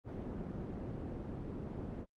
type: low-pass noise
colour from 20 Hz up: white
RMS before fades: -42 dBFS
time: 0.04-2.06 s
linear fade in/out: 50 ms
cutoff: 300 Hz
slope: 12 dB/octave
effects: Opus 24 kbps